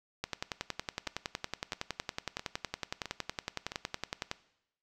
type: two click trains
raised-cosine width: 0.2 ms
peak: -16 / -21 dBFS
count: 45 / 5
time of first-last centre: 0.24-4.314 / 1.07-3.719 s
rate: 10.8 / 1.51 Hz
effects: noise-tail reverb RT60 0.8 s tail -18 dB re dry